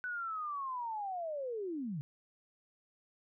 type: linear sweep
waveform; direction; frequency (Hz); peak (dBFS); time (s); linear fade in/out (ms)
sine; down; 1500 to 132.3; -36; 0.04-2.01; 0
effects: none